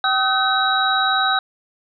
sine tone cluster, 769 / 1268 / 1525 / 3857 Hz, G5 / D#6 / G6 / B7, -33 / +32 / -48 / -42 cents, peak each -21 dBFS, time 0.04-1.39 s, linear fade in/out 2 ms, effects none

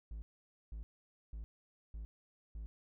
triangle tone bursts, 54.1 Hz, A1, 29 cents flat, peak -40 dBFS, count 5, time 0.11-2.66 s, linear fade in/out 0 ms, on 110 ms, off 500 ms, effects none

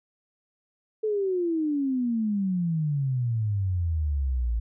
sine exponential sweep, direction down, 440 to 55 Hz, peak -23 dBFS, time 1.03-4.6 s, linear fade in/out 10 ms, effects none

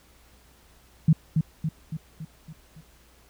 sine tone with echo, 158 Hz, D#3, 27 cents sharp, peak -13 dBFS, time 1.08-1.13 s, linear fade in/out 5 ms, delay 280 ms, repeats 6, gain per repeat -5 dB, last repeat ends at 2.81 s, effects added 60 Hz sine -58 dBFS peak until 3.29 s + pink hiss -58 dBFS RMS until 3.29 s

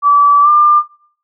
sine tone with pitch glide, 1153 to 1195.7 Hz, D6 to D6, -32 to +31 cents, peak -5 dBFS, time 0.02-0.83 s, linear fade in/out 50 ms, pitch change +63 cents, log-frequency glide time 0.42-0.49 s, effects noise-tail reverb RT60 0.6 s tail -22 dB re dry

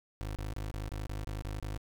25% pulse tone bursts, 51.91 Hz, G#1, in tune, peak -32 dBFS, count 9, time 0.21-1.776 s, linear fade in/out 0 ms, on 150 ms, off 27 ms, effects none

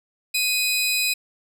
sawtooth tone pair together, 2500 / 4000 Hz, D#7 / B7, +8 / +21 cents, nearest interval minor sixth, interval 813 cents, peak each -18 / -22 dBFS, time 0.34-1.14 s, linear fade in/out 10 ms, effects none

